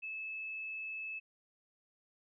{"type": "tone", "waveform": "sine", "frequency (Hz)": 2607, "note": "E7", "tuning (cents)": -20, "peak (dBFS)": -39, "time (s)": [0.02, 1.2], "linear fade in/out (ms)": 20, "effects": []}